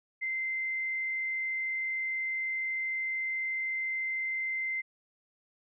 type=tone with frequency modulation; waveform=sine; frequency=2078 Hz; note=C7; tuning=12 cents flat; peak=-30 dBFS; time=0.21-4.82 s; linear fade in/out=20 ms; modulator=33.6 Hz; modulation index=0.23; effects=none